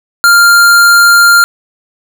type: tone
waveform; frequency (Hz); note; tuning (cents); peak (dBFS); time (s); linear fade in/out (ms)
square; 1396.9; F6; 0; -3; 0.24-1.44; 0
effects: 7-bit